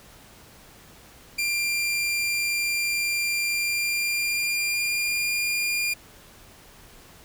sawtooth tone with pitch glide, 2383 to 2409 Hz, D7 to D7, +25 to +43 cents, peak -20 dBFS, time 1.38-5.94 s, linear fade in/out 10 ms, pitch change +18 cents, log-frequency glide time 3.46-5.28 s, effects pink hiss -50 dBFS RMS until 7.24 s

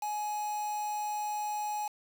triangle tone with quantisation, 840 Hz, G#5, 19 cents sharp, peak -30 dBFS, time 0.02-1.88 s, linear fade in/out 5 ms, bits 7, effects none

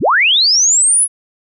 sine linear sweep, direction up, 54.6 to 10548 Hz, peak -8 dBFS, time 0-1.08 s, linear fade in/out 50 ms, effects none

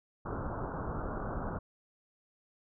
pink low-pass noise, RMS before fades -37 dBFS, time 0.25-1.59 s, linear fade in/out 10 ms, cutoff 1500 Hz, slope 96 dB/octave, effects none

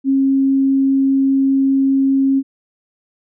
sine tone, 270.5 Hz, C#4, 42 cents flat, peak -11 dBFS, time 0.04-2.43 s, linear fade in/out 50 ms, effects none

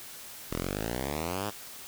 5% pulse exponential sweep, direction up, 38.89 to 108.6 Hz, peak -20 dBFS, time 0.5-1.51 s, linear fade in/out 20 ms, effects white hiss -45 dBFS RMS until 1.87 s

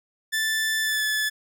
sawtooth tone with pitch glide, 1760 to 1728.8 Hz, A6 to A6, 0 to -31 cents, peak -19 dBFS, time 0.32-1.3 s, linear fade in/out 20 ms, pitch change -31 cents, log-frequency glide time 0.82-1.04 s, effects none

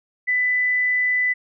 sine tone, 1995 Hz, B6, 17 cents sharp, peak -17 dBFS, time 0.27-1.34 s, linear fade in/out 20 ms, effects none

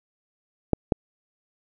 clicks, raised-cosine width 2 ms, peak -5 dBFS, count 2, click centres 0.733 / 0.922 s, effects none

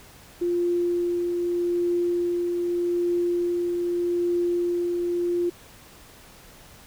sine tone with tremolo, 349.2 Hz, F4, in tune, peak -20 dBFS, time 0.41-5.5 s, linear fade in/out 10 ms, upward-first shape triangle, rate 0.82 Hz, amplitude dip 30%, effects pink hiss -49 dBFS RMS until 6.86 s

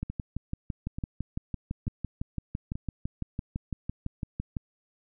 two click trains, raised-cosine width 5 ms, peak -19 / -22 dBFS, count 28 / 4, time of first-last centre 0.03-4.568 / 0.1-2.755 s, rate 5.95 / 1.13 Hz, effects none

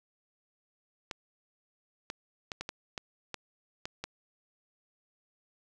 clicks, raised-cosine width 0.2 ms, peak -19 dBFS, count 9, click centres 1.112 / 2.101 / 2.518 / 2.61 / 2.691 / 2.978 / 3.343 / 3.855 / 4.04 s, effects none

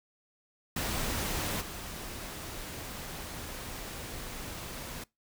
pink noise with level steps, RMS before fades -33 / -41 dBFS, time 0.76-5.04 s, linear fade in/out 5 ms, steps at 1.6 s, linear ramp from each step 20 ms, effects noise-tail reverb RT60 0.2 s tail -23 dB re dry

